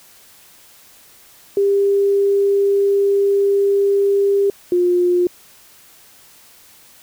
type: tone pair in turn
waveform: sine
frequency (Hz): 398.9 / 355.4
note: G4 / F4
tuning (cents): +30 / +30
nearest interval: major second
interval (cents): 200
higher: first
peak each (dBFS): -12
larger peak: neither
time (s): 1.57-4.5 / 4.72-5.27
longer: first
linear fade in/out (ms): 2
effects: white hiss -47 dBFS RMS until 7.02 s